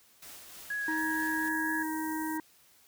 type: noise with tremolo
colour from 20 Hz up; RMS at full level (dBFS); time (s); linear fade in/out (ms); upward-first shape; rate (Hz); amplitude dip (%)
white; -47; 0.22-1.49; 5; triangle; 3.2; 40
type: tone with vibrato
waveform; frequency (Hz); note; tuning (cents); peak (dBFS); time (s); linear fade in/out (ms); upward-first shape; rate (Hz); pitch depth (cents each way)
sine; 1663; G#6; +2; -31; 0.7-1.83; 5; triangle; 4.1; 15
type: harmonic tone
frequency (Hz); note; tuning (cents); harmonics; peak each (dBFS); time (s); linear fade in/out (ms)
314.8; D#4; +20; 1 / 3 / 5 / 6; -33 / -37 / -44 / -44; 0.88-2.4; 2
type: band-stop noise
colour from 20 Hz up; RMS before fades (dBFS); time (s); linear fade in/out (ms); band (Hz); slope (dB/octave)
white; -45; 0.97-2.38; 10; 350 to 6900; 24
effects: white hiss -62 dBFS RMS until 2.87 s